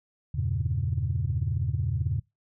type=chord; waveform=sine; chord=E diminished seventh; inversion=none; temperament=equal; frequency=82.41 / 98 / 116.54 / 138.59 Hz; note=E2 / G2 / Bb2 / Db3; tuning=0 / 0 / 0 / 0 cents; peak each=-30 dBFS; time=0.34-2.2 s; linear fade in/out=10 ms; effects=noise-tail reverb RT60 0.2 s tail -24 dB re dry + tanh soft clip ceiling -16 dBFS